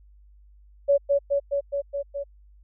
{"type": "tone with echo", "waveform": "sine", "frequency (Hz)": 564, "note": "C#5", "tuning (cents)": 30, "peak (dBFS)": -15, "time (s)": [0.88, 0.98], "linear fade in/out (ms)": 20, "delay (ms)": 210, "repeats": 6, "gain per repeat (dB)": -2, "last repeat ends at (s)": 2.24, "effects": ["added 50 Hz sine -50 dBFS peak until 2.63 s"]}